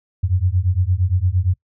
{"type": "beating tone pair", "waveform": "sine", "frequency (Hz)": [87.2, 95.9], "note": ["F2", "G2"], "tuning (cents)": [-2, -37], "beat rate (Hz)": 8.7, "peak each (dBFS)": -18, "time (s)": [0.23, 1.54], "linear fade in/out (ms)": 10, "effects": ["noise-tail reverb RT60 0.1 s tail -22 dB re dry"]}